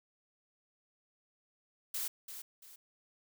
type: noise with echo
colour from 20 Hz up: blue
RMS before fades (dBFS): -37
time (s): 1.94-2.08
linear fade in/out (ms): 5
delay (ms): 340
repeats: 2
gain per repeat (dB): -9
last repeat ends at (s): 2.76
effects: none